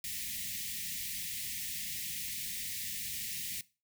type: band-stop noise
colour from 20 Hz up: white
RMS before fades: -39 dBFS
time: 0.04-3.61 s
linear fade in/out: 2 ms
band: 240 to 1800 Hz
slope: 96 dB/octave
effects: noise-tail reverb RT60 0.3 s tail -19 dB re dry